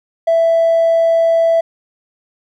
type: tone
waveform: triangle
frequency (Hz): 662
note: E5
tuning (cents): +7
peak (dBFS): -6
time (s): 0.27-1.61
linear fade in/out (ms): 10
effects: tanh soft clip ceiling -6 dBFS